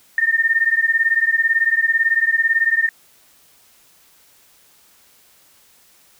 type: beating tone pair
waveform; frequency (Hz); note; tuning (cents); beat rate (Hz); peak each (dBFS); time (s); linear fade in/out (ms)
sine; 1810 / 1828; A6 / A#6; +48 / -34; 18; -17; 0.18-2.89; 2
effects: white hiss -53 dBFS RMS until 6.19 s